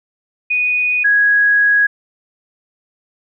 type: tone pair in turn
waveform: sine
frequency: 2477 / 1659.9 Hz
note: D#7 / G#6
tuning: -8 / -1 cents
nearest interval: perfect fifth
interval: 693 cents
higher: first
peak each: -13 / -9 dBFS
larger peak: second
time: 0.5-1.04 / 1.04-1.87 s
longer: second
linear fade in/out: 10 ms
effects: none